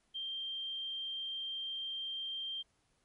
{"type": "tone", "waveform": "sine", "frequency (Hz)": 3167, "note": "G7", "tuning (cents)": 17, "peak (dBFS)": -37, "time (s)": [0.14, 2.63], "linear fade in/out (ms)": 20, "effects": ["pink hiss -75 dBFS RMS until 3.04 s", "MP3 48 kbps"]}